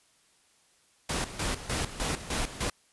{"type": "noise with tremolo", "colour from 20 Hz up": "pink", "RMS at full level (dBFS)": -30, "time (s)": [1.09, 2.7], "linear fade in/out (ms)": 5, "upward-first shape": "square", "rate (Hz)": 3.3, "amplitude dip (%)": 75, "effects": ["white hiss -65 dBFS RMS until 2.92 s", "resampled to 24000 Hz"]}